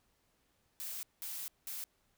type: noise bursts at uneven times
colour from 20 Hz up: blue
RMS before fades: -42 dBFS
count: 3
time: 0.8-1.03 / 1.22-1.48 / 1.67-1.84 s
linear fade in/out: 0 ms
effects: pink hiss -75 dBFS RMS until 2.17 s